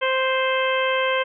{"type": "harmonic tone", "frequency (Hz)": 523.3, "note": "C5", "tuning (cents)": 0, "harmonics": [1, 2, 3, 4, 5, 6], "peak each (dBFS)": [-22, -25, -27, -28, -29, -30], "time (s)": [0.01, 1.24], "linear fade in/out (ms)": 20, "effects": []}